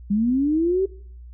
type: linear sweep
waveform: sine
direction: up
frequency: 196 to 392.5 Hz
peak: -17 dBFS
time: 0.1-0.86 s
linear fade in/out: 10 ms
effects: noise-tail reverb RT60 0.6 s tail -22 dB re dry + added 60 Hz sine -38 dBFS peak until 1.33 s